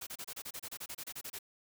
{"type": "noise bursts", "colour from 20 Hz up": "white", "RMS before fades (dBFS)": -43, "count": 16, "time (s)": [0.01, 1.389], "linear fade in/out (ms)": 10, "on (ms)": 59, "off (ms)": 29, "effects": []}